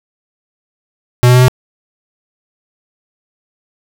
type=tone with pitch steps; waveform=square; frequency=123.2 / 124.56 / 125.93 / 127.32 Hz; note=B2 / B2 / B2 / C3; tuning=-4 / +15 / +34 / -47 cents; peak=-5 dBFS; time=1.23-1.482 s; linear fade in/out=0 ms; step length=63 ms; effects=none